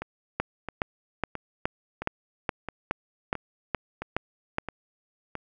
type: two click trains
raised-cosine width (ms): 0.5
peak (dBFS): -10 / -18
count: 11 / 9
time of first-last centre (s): 0.4-4.584 / 0.02-5.353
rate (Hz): 2.39 / 1.5
effects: none